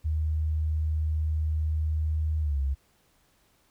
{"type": "tone with pitch glide", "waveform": "sine", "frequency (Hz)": [77.78, 68.1], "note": ["D#2", "C#2"], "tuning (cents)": [0, -30], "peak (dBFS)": -24, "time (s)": [0.04, 2.75], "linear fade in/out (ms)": 20, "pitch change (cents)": -230, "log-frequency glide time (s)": [2.41, 2.6], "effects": ["pink hiss -66 dBFS RMS until 3.7 s"]}